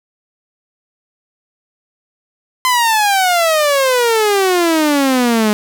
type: exponential sweep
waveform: sawtooth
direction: down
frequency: 1032 to 207.7 Hz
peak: -7 dBFS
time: 2.65-5.53 s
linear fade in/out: 0 ms
effects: none